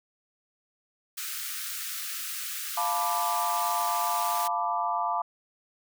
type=high-pass noise; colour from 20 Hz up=white; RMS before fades=-35 dBFS; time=1.17-4.48 s; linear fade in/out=10 ms; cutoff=1200 Hz; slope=96 dB/octave
type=chord; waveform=sine; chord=B half-diminished seventh; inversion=second; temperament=equal; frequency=698.5 / 880 / 987.8 / 1174.7 Hz; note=F5 / A5 / B5 / D6; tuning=0 / 0 / 0 / 0 cents; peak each=-31 dBFS; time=2.77-5.22 s; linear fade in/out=5 ms
effects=none